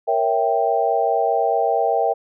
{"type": "chord", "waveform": "sine", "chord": "A# diminished seventh", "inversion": "none", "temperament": "equal", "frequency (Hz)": [466.2, 554.4, 659.3, 784], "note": ["A#4", "C#5", "E5", "G5"], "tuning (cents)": [0, 0, 0, 0], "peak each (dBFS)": [-22, -25, -21, -20], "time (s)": [0.07, 2.14], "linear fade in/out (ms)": 20, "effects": []}